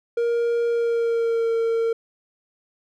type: tone with pitch glide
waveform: triangle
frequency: 469.7 to 457.1 Hz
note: A#4 to A#4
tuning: +13 to -34 cents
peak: -17 dBFS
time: 0.17-1.93 s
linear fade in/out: 5 ms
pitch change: -47 cents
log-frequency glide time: 0.67-1.53 s
effects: none

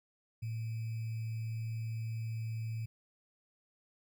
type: tone with sample-and-hold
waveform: sine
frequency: 112.4 Hz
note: A2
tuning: 37 cents sharp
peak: -35 dBFS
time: 0.42-2.86 s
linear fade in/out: 10 ms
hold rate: 2450 Hz
effects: none

